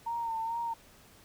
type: tone with vibrato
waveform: sine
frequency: 916 Hz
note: A#5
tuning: 31 cents flat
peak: -31 dBFS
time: 0.06-0.74 s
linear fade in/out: 10 ms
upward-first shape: sine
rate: 2.3 Hz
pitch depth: 40 cents each way
effects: pink hiss -58 dBFS RMS until 1.24 s